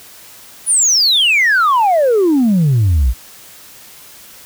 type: exponential sweep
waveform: sine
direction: down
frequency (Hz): 10220 to 54.8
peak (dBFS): -7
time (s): 0.66-3.14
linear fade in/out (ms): 50
effects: tanh soft clip ceiling -7 dBFS + white hiss -39 dBFS RMS until 4.45 s